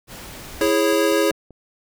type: noise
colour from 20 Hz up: pink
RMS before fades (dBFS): -37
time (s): 0.07-0.73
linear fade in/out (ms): 50
type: chord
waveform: square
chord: C# minor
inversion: first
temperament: equal with one note detuned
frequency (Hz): 329.6 / 415.3 / 547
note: E4 / G#4 / C#5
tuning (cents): 0 / 0 / -23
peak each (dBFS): -21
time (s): 0.61-1.31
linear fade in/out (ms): 2
type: click train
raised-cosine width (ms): 2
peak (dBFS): -30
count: 4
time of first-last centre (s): 0.93-1.507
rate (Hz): 5.2
effects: none